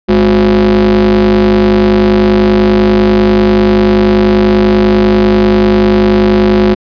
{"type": "ring-modulated tone", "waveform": "square", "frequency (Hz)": 77.78, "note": "D#2", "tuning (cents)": 0, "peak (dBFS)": -3, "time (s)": [0.08, 6.75], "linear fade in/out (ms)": 20, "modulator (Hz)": 286, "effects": ["resampled to 11025 Hz"]}